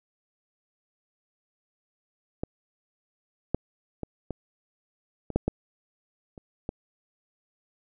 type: clicks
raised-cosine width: 2 ms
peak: -16 / -10 / -19 / -18 / -21 / -9 / -11 / -30 / -17 dBFS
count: 9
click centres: 2.435 / 3.546 / 4.033 / 4.307 / 5.303 / 5.36 / 5.48 / 6.378 / 6.691 s
effects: none